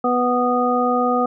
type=harmonic tone; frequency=246.9 Hz; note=B3; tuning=in tune; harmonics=1 / 2 / 3 / 5; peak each=-21 / -21 / -21 / -21 dBFS; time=0.04-1.26 s; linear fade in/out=5 ms; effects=none